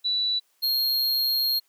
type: tone pair in turn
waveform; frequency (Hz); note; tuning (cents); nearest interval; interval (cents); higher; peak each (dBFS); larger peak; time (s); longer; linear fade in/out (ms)
sine / square; 3951 / 4244; B7 / C8; 0 / +24; minor second; 124; second; -22; neither; 0.04-0.4 / 0.62-1.6; second; 20
effects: white hiss -67 dBFS RMS until 1.68 s + high-pass 400 Hz 12 dB/octave